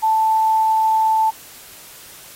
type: tone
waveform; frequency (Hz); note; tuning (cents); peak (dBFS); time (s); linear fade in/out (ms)
sine; 880; A5; 0; -13; 0.02-1.31; 20
effects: white hiss -41 dBFS RMS until 2.35 s + AAC 48 kbps